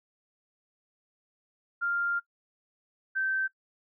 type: tone pair in turn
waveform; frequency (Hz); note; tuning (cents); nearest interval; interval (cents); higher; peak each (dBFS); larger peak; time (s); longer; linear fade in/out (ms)
sine; 1396.9 / 1551.1; F6 / G6; 0 / -19; major second; 181; second; -26; neither; 1.81-2.2 / 3.15-3.48; first; 20
effects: noise-tail reverb RT60 0.1 s tail -20 dB re dry